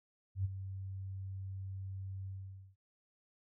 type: tone with ADSR envelope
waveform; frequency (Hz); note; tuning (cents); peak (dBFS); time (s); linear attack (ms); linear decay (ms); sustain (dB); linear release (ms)
sine; 96; G2; -36; -29; 0.35-2.76; 96; 25; -11; 490
effects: none